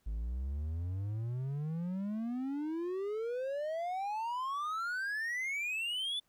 triangle exponential sweep, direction up, 51.1 to 3520 Hz, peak -32 dBFS, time 0.06-6.2 s, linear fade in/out 10 ms, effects pink hiss -75 dBFS RMS until 6.28 s

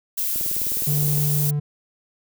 violet noise, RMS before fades -24 dBFS, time 0.17-1.51 s, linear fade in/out 10 ms
click train, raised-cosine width 2 ms, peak -23 dBFS, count 17, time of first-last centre 0.36-1.181 s, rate 19.5 Hz
triangle tone, 146.83 Hz, D3, in tune, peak -18 dBFS, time 0.87-1.6 s, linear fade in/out 10 ms
effects none

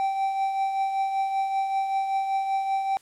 triangle tone with tremolo, 778 Hz, G5, 13 cents flat, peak -19 dBFS, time 0-2.97 s, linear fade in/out 0 ms, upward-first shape triangle, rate 5.2 Hz, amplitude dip 50%, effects white hiss -57 dBFS RMS until 3.01 s + low-pass 10000 Hz 12 dB/octave

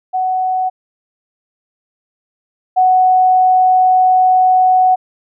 sine tone pair in turn, 745 / 742 Hz, F#5 / F#5, +12 / +5 cents, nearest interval unison, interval 7 cents, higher first, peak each -13 / -7 dBFS, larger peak second, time 0.13-0.7 / 2.76-4.96 s, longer second, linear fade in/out 20 ms, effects none

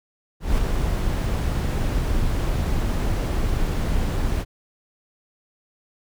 brown noise with ADSR envelope, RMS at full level -18 dBFS, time 0.4-4.45 s, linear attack 180 ms, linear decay 6 ms, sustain -4 dB, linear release 43 ms, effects none

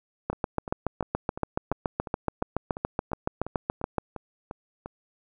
two click trains, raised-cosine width 1 ms, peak -11 / -21 dBFS, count 27 / 14, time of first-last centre 0.3-3.983 / 0.33-4.86 s, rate 7.06 / 2.87 Hz, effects none

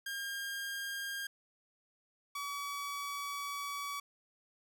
sawtooth tone pair in turn, 1611 / 1139.1 Hz, G6 / C#6, +47 / +47 cents, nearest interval tritone, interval 600 cents, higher first, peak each -34 / -34 dBFS, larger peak neither, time 0.06-1.27 / 2.35-4 s, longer second, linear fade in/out 5 ms, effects none

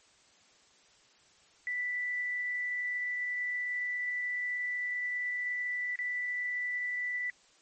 sine tone with dropouts, 1975.5 Hz, B6, in tune, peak -31 dBFS, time 1.67-7.3 s, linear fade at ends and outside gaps 1 ms, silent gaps 5.957-5.989 s, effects white hiss -63 dBFS RMS until 7.61 s + MP3 32 kbps

